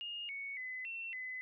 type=tone with pitch steps; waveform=sine; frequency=2843 / 2221 / 2021 / 2704 / 2021 Hz; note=F7 / C#7 / B6 / E7 / B6; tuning=+30 / +3 / +39 / +43 / +39 cents; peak=-40 dBFS; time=0.01-1.41 s; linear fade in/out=0 ms; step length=280 ms; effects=none